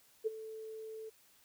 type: tone with ADSR envelope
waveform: sine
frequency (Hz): 440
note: A4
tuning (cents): 0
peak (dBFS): -28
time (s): 0.24-1.1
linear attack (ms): 28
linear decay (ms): 18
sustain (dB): -15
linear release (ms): 15
effects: white hiss -66 dBFS RMS until 1.44 s